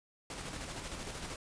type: noise with tremolo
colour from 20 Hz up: pink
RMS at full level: -41 dBFS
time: 0.3-1.36 s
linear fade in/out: 2 ms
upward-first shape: square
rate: 13 Hz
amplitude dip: 35%
effects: resampled to 22050 Hz